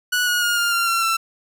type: tone with pitch steps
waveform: sawtooth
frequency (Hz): 1472 / 1449.2 / 1426.8 / 1404.7 / 1383 / 1361.6 / 1340.5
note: F#6 / F#6 / F6 / F6 / F6 / F6 / E6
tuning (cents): -9 / -36 / +37 / +10 / -17 / -44 / +29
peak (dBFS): -14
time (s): 0.12-1.17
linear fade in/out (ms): 10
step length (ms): 150
effects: none